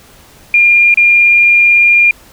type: tone with dropouts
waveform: sine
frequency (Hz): 2406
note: D7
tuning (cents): +41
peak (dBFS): -4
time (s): 0.54-2.11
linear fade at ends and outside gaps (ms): 2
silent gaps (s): 0.942-0.973
effects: pink hiss -41 dBFS RMS until 2.32 s